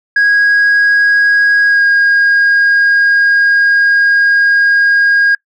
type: tone with pitch glide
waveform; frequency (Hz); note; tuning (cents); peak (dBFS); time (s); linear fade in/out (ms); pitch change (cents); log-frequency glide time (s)
sine; 1648 to 1630; G#6 to G#6; -14 to -33; -4; 0.16-5.35; 5; -19; 1.66-1.83
effects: noise-tail reverb RT60 0.1 s tail -25 dB re dry + tanh soft clip ceiling -5 dBFS